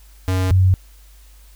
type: tone pair in turn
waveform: square / sine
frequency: 93 / 93.38 Hz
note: F#2 / F#2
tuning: +9 / +16 cents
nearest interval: unison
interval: 7 cents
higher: second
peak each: -17 / -10 dBFS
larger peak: second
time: 0.28-0.51 / 0.51-0.74 s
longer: neither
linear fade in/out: 0 ms
effects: added 50 Hz sine -43 dBFS peak until 1.55 s + white hiss -53 dBFS RMS until 1.55 s